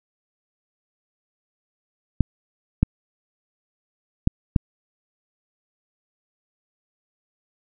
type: clicks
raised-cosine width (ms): 5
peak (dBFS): -3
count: 4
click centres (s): 2.207 / 2.83 / 4.274 / 4.562
effects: none